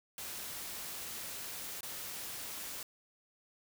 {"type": "noise with dropouts", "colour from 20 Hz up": "white", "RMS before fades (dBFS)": -43, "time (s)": [0.18, 2.83], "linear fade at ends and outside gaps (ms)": 2, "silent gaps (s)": [1.808, 1.83], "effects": []}